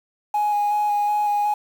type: tone with vibrato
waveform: sine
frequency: 830.6 Hz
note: G#5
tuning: in tune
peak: -16 dBFS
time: 0.34-1.54 s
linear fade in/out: 5 ms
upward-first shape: square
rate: 2.7 Hz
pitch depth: 11 cents each way
effects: tanh soft clip ceiling -16 dBFS + 7-bit